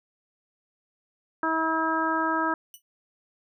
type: harmonic tone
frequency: 321.9 Hz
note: E4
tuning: 41 cents flat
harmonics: 1 / 2 / 3 / 4 / 5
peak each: -29 / -33 / -28 / -28 / -30 dBFS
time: 1.43-2.54 s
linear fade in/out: 2 ms
type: tone with exponential decay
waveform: 5% pulse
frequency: 2960 Hz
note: F#7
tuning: in tune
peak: -30 dBFS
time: 2.74-2.82 s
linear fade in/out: 1 ms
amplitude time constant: 17 ms
effects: none